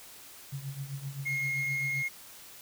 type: tone with tremolo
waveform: sine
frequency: 138.3 Hz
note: C#3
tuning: 4 cents flat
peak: -32 dBFS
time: 0.52-2.03 s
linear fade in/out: 10 ms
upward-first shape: triangle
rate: 7.7 Hz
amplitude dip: 85%
type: tone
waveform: triangle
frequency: 2149 Hz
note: C7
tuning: 46 cents sharp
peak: -27 dBFS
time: 1.25-2.09 s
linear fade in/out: 20 ms
effects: tanh soft clip ceiling -22 dBFS + white hiss -50 dBFS RMS until 2.61 s